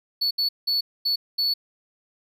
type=tone bursts at uneven times; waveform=triangle; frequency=4435 Hz; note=C#8; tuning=in tune; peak=-19 dBFS; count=5; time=0.21-0.31 / 0.38-0.49 / 0.67-0.81 / 1.05-1.16 / 1.38-1.54 s; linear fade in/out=10 ms; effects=none